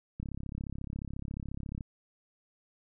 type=click train; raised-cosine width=5 ms; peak=-26 dBFS; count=56; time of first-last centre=0.2-1.808 s; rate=34.2 Hz; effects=none